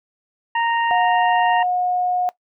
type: harmonic tone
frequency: 929 Hz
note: A#5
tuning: 6 cents flat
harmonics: 1 / 2 / 3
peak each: -18 / -24 / -28 dBFS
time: 0.55-1.63 s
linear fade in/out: 5 ms
type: tone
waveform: sine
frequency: 723 Hz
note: F#5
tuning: 40 cents flat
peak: -17 dBFS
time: 0.91-2.29 s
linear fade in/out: 0 ms
effects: noise-tail reverb RT60 0.1 s tail -19 dB re dry